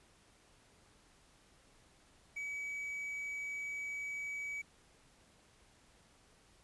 triangle tone with quantisation, 2278 Hz, C#7, 47 cents sharp, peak -37 dBFS, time 2.36-4.62 s, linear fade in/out 10 ms, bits 11, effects pink hiss -66 dBFS RMS until 6.63 s + resampled to 24000 Hz

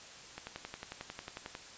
click train, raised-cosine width 0.3 ms, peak -25 dBFS, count 14, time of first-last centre 0.38-1.551 s, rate 11.1 Hz, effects white hiss -51 dBFS RMS until 1.77 s + resampled to 16000 Hz

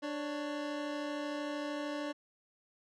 25% pulse tone pair together, 294.8 / 556.5 Hz, D4 / C#5, +7 / +7 cents, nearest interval major seventh, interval 1100 cents, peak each -33 / -39 dBFS, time 0.02-2.13 s, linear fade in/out 20 ms, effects low-pass 5000 Hz 12 dB/octave

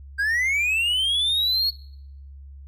triangle linear sweep, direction up, 1578 to 4379 Hz, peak -18 dBFS, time 0.18-1.71 s, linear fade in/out 20 ms, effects noise-tail reverb RT60 0.7 s tail -22 dB re dry + added 69 Hz sine -39 dBFS peak until 2.67 s

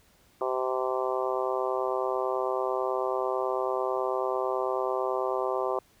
harmonic tone, 129.1 Hz, C3, 23 cents flat, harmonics 3 / 4 / 5 / 6 / 7 / 8 / 9, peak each -31 / -32 / -33 / -36 / -37 / -35 / -37 dBFS, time 0.41-5.79 s, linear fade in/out 2 ms, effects pink hiss -62 dBFS RMS until 6 s

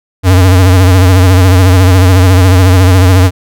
square tone with vibrato, 92.3 Hz, F#2, 4 cents flat, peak -3 dBFS, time 0.23-3.31 s, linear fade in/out 50 ms, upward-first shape sine, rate 14 Hz, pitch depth 71 cents each way, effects none

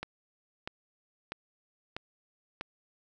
click train, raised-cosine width 0.3 ms, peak -20 dBFS, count 5, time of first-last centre 0.03-2.611 s, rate 1.55 Hz, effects none

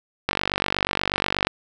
click train, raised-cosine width 0.3 ms, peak -4 dBFS, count 58, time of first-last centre 0.29-1.47 s, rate 48.3 Hz, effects none

